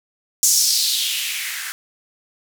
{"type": "noise with band-pass filter sweep", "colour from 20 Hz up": "violet", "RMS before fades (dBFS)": -20, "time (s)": [0.43, 1.72], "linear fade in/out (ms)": 0, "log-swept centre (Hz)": [6800, 1500], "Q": 3.4, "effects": []}